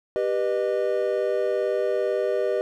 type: chord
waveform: triangle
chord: G augmented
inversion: none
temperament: just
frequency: 392 / 490 / 612.5 Hz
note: G4 / B4 / D#5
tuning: 0 / -14 / -27 cents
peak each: -24 dBFS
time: 0.16-2.61 s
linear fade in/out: 0 ms
effects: none